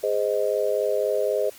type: chord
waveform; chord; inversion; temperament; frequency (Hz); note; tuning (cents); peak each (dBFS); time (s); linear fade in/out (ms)
sine; Ab major; none; just; 415.3 / 519.1 / 623; Ab4 / C5 / Eb5; 0 / -14 / +2; -25; 0.03-1.5; 10
effects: white hiss -47 dBFS RMS until 1.58 s + Opus 48 kbps